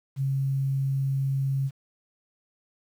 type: tone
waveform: sine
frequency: 135.9 Hz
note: C#3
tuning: 34 cents flat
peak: -23 dBFS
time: 0.16-1.71 s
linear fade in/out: 50 ms
effects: 9-bit